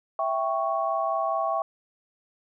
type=chord; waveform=sine; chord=C# diminished; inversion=first; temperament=equal; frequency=659.3 / 784 / 1108.7 Hz; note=E5 / G5 / C#6; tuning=0 / 0 / 0 cents; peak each=-27 / -29 / -28 dBFS; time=0.19-1.62 s; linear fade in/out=2 ms; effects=none